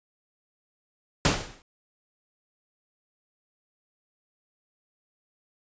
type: noise with exponential decay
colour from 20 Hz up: pink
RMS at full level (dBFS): -18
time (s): 1.25-1.62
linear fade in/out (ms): 1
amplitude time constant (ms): 79
effects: resampled to 16000 Hz